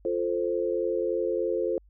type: chord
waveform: sine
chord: F major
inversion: none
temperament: equal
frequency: 349.2 / 440 / 523.3 Hz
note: F4 / A4 / C5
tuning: 0 / 0 / 0 cents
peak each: -29 dBFS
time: 0.05-1.78 s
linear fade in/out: 2 ms
effects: added 50 Hz sine -54 dBFS peak until 1.89 s